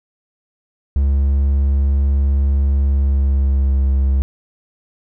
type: tone with pitch glide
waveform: triangle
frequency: 69.3 to 67.4 Hz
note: C#2 to C#2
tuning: 0 to -48 cents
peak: -10 dBFS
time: 0.96-4.22 s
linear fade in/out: 0 ms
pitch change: -48 cents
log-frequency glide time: 2.85-3.83 s
effects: none